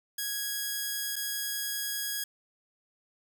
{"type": "tone with dropouts", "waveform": "5% pulse", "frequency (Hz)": 1655, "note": "G#6", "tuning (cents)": -6, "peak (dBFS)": -20, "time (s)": [0.18, 2.24], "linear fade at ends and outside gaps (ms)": 5, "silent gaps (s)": [1.158, 1.163], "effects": []}